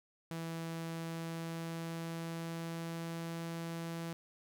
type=tone with pitch glide; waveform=sawtooth; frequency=164.81 to 166.63 Hz; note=E3 to E3; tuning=0 to +19 cents; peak=-35 dBFS; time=0.31-4.13 s; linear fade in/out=0 ms; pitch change=+19 cents; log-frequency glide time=0.91-3.49 s; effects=none